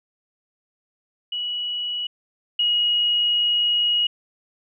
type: tone pair in turn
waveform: sine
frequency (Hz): 2930 / 2895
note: F#7 / F#7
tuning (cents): -18 / -38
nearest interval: unison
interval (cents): 20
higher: first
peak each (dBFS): -24 / -17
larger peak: second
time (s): 1.32-2.07 / 2.59-4.07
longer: second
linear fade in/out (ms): 5
effects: none